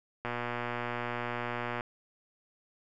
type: click train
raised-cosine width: 0.5 ms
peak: -19 dBFS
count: 188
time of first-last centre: 0.25-1.808 s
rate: 120 Hz
effects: none